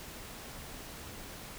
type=silence; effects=pink hiss -46 dBFS RMS until 1.58 s